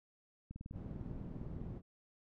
click train, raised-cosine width 5 ms, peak -34 dBFS, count 24, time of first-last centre 0.51-1.666 s, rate 19.9 Hz
white low-pass noise, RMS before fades -47 dBFS, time 0.72-1.82 s, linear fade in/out 50 ms, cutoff 200 Hz, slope 12 dB/octave
effects none

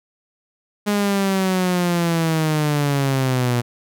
sawtooth linear sweep, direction down, 207.7 to 119.2 Hz, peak -13 dBFS, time 0.86-3.62 s, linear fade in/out 20 ms, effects none

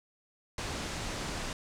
pink low-pass noise, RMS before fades -37 dBFS, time 0.58-1.53 s, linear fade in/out 2 ms, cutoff 8200 Hz, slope 24 dB/octave, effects none

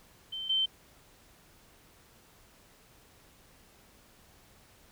sine tone pair in turn, 3100 / 3100 Hz, G7 / G7, -20 / -20 cents, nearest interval unison, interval 0 cents, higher neither, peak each -35 / -25 dBFS, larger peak second, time 0.32-0.49 / 0.49-0.66 s, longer neither, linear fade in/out 10 ms, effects pink hiss -60 dBFS RMS until 4.91 s

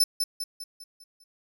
sawtooth tone with echo, 5274 Hz, E8, in tune, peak -15 dBFS, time 0-0.04 s, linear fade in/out 5 ms, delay 200 ms, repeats 6, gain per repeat -6 dB, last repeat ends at 1.24 s, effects none

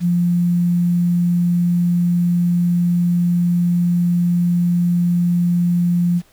sine tone with quantisation, 174.61 Hz, F3, in tune, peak -13 dBFS, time 0-6.22 s, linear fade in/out 50 ms, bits 7, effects pink hiss -54 dBFS RMS until 6.32 s

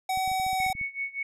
square tone, 756 Hz, F#5, 37 cents sharp, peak -26 dBFS, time 0.09-0.73 s, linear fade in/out 5 ms
clicks, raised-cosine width 5 ms, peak -32 dBFS, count 11, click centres 0.174 / 0.277 / 0.316 / 0.399 / 0.465 / 0.531 / 0.602 / 0.664 / 0.701 / 0.752 / 0.813 s
sine tone with tremolo, 2217 Hz, C#7, in tune, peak -27 dBFS, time 0.59-1.23 s, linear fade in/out 5 ms, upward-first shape sine, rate 5.2 Hz, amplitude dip 90%
effects resampled to 32000 Hz

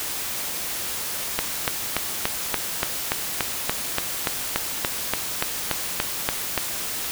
click train, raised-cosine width 0.3 ms, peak -4 dBFS, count 19, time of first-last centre 1.39-6.577 s, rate 3.47 Hz, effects white hiss -29 dBFS RMS until 7.11 s

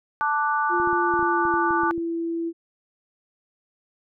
sine chord, D major, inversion second, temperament equal, 880 / 1174.7 / 1480 Hz, A5 / D6 / F#6, 0 / 0 / 0 cents, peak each -24 / -24 / -26 dBFS, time 0.21-1.91 s, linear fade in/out 0 ms
sine tone with pitch glide, 349.2 to 333.6 Hz, F4 to E4, 0 to +21 cents, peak -24 dBFS, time 0.69-2.53 s, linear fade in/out 50 ms, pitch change -79 cents, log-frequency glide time 0.91-2.15 s
clicks, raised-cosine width 3 ms, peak -26 dBFS, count 11, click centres 0.8 / 0.874 / 0.93 / 1.139 / 1.193 / 1.228 / 1.453 / 1.54 / 1.707 / 1.834 / 1.979 s
effects none

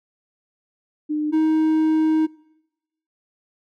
sine / triangle tone pair in turn, 302.2 / 314.6 Hz, D4 / D#4, +50 / +19 cents, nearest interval minor second, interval 69 cents, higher second, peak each -20 / -13 dBFS, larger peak second, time 1.09-1.32 / 1.32-2.27 s, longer second, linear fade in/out 20 ms, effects noise-tail reverb RT60 0.9 s tail -23 dB re dry

